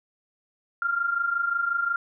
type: tone pair together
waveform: sine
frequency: 1371.3 / 1396.9 Hz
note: F6 / F6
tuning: -32 / 0 cents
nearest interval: unison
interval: 32 cents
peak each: -29 / -24 dBFS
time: 0.82-1.96 s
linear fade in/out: 2 ms
effects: none